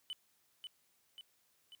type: tone with echo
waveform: triangle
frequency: 3000 Hz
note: F#7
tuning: 23 cents sharp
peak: -38 dBFS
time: 0.1-0.13 s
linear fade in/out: 0 ms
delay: 540 ms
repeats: 3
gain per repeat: -4 dB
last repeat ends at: 1.75 s
effects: white hiss -74 dBFS RMS until 1.8 s + high-pass 60 Hz 12 dB/octave